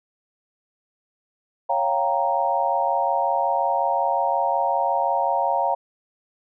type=chord; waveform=sine; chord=G half-diminished seventh; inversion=second; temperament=equal; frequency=554.4 / 698.5 / 784 / 932.3 Hz; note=Db5 / F5 / G5 / Bb5; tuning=0 / 0 / 0 / 0 cents; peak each=-26 / -24 / -25 / -23 dBFS; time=1.69-5.75 s; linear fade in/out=10 ms; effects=none